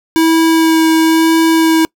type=tone with vibrato; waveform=square; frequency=323.9 Hz; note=E4; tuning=30 cents flat; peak=-8 dBFS; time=0.16-1.85 s; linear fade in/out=0 ms; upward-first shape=sine; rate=1 Hz; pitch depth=11 cents each way; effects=noise-tail reverb RT60 0.1 s tail -26 dB re dry